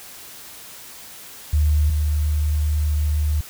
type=tone pair in turn; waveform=sine; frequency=75.3 / 75.3 Hz; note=D2 / D2; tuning=+44 / +44 cents; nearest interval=unison; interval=0 cents; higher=neither; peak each=-14 / -17 dBFS; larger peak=first; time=1.53-1.9 / 1.9-3.41 s; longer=second; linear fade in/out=5 ms; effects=white hiss -40 dBFS RMS until 3.49 s